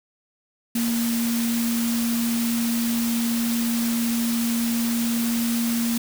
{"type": "tone in noise", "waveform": "sine", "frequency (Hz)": 233.1, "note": "A#3", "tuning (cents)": 0, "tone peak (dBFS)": -21, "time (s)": [0.75, 5.98], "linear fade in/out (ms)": 5, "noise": "white", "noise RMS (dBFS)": -30, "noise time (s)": [0.75, 5.98], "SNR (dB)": 6, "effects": []}